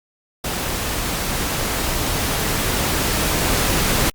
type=noise with level ramp; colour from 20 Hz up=pink; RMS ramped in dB=-24 to -18 dBFS; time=0.44-4.1 s; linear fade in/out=5 ms; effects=Opus 48 kbps